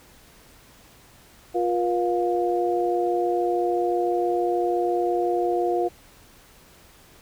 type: tone cluster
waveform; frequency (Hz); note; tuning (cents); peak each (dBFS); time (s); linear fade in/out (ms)
sine; 353.2 / 479.2 / 706; F4 / A#4 / F5; +20 / +48 / +19; -23 / -27 / -25; 1.54-5.89; 20
effects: pink hiss -52 dBFS RMS until 7.21 s